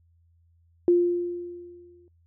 sine tone with exponential decay, 350 Hz, F4, 4 cents sharp, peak -14 dBFS, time 0.88-2.08 s, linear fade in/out 1 ms, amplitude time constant 260 ms, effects noise-tail reverb RT60 0.2 s tail -26 dB re dry + added 84 Hz sine -59 dBFS peak until 2.26 s

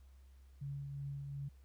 sine tone with tremolo, 140.2 Hz, C#3, 20 cents sharp, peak -39 dBFS, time 0.61-1.49 s, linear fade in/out 10 ms, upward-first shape triangle, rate 2.7 Hz, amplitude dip 35%, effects added 66 Hz sine -57 dBFS peak until 1.64 s + pink hiss -75 dBFS RMS until 1.64 s

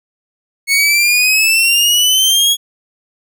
sawtooth exponential sweep, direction up, 2197 to 3346 Hz, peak -6 dBFS, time 0.67-2.57 s, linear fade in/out 50 ms, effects none

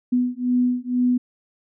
sine beating tone pair, 246.9 / 249 Hz, B3 / B3, 0 / +14 cents, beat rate 2.1 Hz, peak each -21 dBFS, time 0.12-1.18 s, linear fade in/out 10 ms, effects none

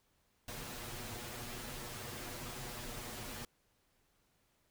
pink noise with comb filter, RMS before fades -45 dBFS, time 0.48-3.45 s, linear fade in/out 2 ms, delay 8.3 ms, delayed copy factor +0.85, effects pink hiss -75 dBFS RMS until 4.7 s

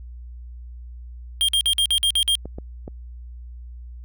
square tone bursts, 3210 Hz, G7, 40 cents sharp, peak -17 dBFS, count 8, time 1.41-2.353 s, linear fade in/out 0 ms, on 75 ms, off 49 ms
clicks, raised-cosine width 2 ms, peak -20 dBFS, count 3, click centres 2.456 / 2.585 / 2.879 s
effects added 60 Hz sine -35 dBFS peak until 4.04 s

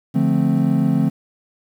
triangle chord, D minor seventh, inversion none, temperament equal, 146.83 / 174.61 / 220 / 261.6 Hz, D3 / F3 / A3 / C4, 0 / 0 / 0 / 0 cents, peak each -18 dBFS, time 0.14-1.1 s, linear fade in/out 20 ms, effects 8-bit

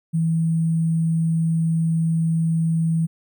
sine tone with sample-and-hold, 163.5 Hz, E3, 14 cents flat, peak -17 dBFS, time 0.13-3.07 s, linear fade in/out 20 ms, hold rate 8820 Hz, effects none

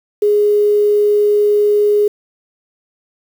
sine tone with quantisation, 415.3 Hz, G#4, in tune, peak -9 dBFS, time 0.22-2.08 s, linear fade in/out 5 ms, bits 6, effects none

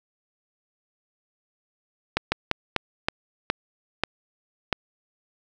slowing click train, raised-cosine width 0.3 ms, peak -5 dBFS, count 8, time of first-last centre 2.17-4.728 s, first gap 150 ms, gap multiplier 1.29, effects none

